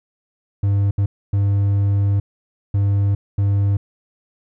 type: tone bursts at uneven times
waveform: triangle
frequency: 100 Hz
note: G2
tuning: 35 cents sharp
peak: -12 dBFS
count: 5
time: 0.63-0.91 / 0.98-1.06 / 1.33-2.2 / 2.74-3.15 / 3.38-3.77 s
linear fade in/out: 5 ms
effects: none